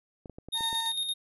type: clicks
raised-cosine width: 2 ms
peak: -30 dBFS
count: 6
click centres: 0.258 / 0.297 / 0.385 / 0.486 / 0.608 / 0.729 s
type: tone with tremolo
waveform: square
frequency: 3700 Hz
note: A#7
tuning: 14 cents flat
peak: -28 dBFS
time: 0.52-1.14 s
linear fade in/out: 20 ms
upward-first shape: square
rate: 8.8 Hz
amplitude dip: 45%
type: tone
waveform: 35% pulse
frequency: 910 Hz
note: A#5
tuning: 42 cents flat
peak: -32 dBFS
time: 0.54-0.93 s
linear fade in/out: 50 ms
effects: resampled to 32000 Hz